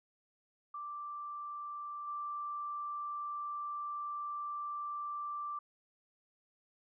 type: tone with level steps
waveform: sine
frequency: 1174.7 Hz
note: D6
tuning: in tune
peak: -40 / -37 dBFS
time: 0.74-5.59 s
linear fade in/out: 5 ms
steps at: 2.07 s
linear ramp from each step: 10 ms
effects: none